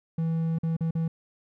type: tone with dropouts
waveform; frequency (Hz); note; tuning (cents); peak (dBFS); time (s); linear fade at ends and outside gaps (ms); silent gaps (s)
triangle; 163.4; E3; -15; -22; 0.18-1.08; 5; 0.586-0.632 / 0.767-0.807 / 0.909-0.951
effects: none